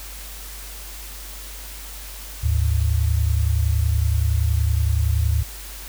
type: tone pair together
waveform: sine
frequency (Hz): 74.1 / 104.79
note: D2 / G#2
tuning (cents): +16 / +16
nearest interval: tritone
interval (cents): 600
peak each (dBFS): -18 / -21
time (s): 2.43-5.43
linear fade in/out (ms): 10
effects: added 49 Hz sine -36 dBFS peak until 5.88 s + white hiss -38 dBFS RMS until 5.88 s